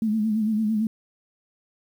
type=tone with vibrato; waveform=sine; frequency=216.7 Hz; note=A3; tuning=26 cents flat; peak=-20 dBFS; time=0.02-0.87 s; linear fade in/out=2 ms; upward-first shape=sine; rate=8.9 Hz; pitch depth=61 cents each way; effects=9-bit